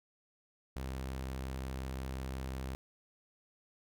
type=tone; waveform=sawtooth; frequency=65.6 Hz; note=C2; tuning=5 cents sharp; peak=-34 dBFS; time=0.76-2.75 s; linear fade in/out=0 ms; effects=none